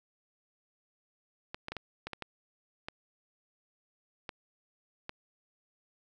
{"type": "clicks", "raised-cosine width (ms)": 0.3, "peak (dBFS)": -22, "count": 10, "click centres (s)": [1.545, 1.684, 1.72, 1.767, 2.07, 2.133, 2.223, 2.885, 4.292, 5.094], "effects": []}